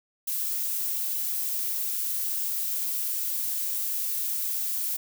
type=noise; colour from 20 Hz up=violet; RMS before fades=-29 dBFS; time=0.27-4.97 s; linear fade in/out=10 ms; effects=none